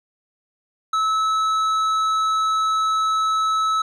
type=tone with tanh clipping; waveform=triangle; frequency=1300 Hz; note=E6; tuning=24 cents flat; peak=-19 dBFS; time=0.93-3.82 s; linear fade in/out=5 ms; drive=13 dB; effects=none